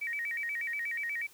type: tone with vibrato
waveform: sine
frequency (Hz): 2074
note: C7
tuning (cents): -16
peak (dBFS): -32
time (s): 0.01-1.27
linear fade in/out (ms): 10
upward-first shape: square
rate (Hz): 8.3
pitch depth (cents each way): 180
effects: white hiss -58 dBFS RMS until 1.33 s